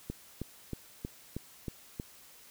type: click train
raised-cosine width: 3 ms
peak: -23 dBFS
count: 7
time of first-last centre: 0.1-1.999 s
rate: 3.16 Hz
effects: white hiss -56 dBFS RMS until 2.5 s